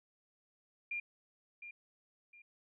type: tone with echo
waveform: sine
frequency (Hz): 2400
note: D7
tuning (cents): +37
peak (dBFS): -36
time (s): 0.91-1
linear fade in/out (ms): 5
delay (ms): 710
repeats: 2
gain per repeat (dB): -10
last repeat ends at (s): 2.42
effects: none